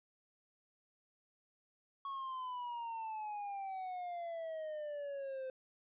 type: exponential sweep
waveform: triangle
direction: down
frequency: 1108.7 to 517 Hz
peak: -38 dBFS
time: 2.05-5.5 s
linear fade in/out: 2 ms
effects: resampled to 8000 Hz